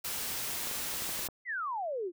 white noise, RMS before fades -36 dBFS, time 0.04-1.28 s, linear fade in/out 10 ms
clicks, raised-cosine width 1 ms, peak -30 dBFS, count 7, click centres 0.671 / 0.713 / 0.939 / 1.021 / 1.092 / 1.192 / 1.287 s
sine exponential sweep, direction down, 2093 to 329.6 Hz, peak -32 dBFS, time 1.45-2.12 s, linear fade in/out 50 ms
effects none

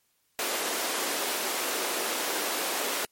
pink high-pass noise, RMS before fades -30 dBFS, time 0.39-3.05 s, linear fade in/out 0 ms, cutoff 320 Hz, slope 24 dB/octave, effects white hiss -71 dBFS RMS until 3.11 s + MP3 64 kbps

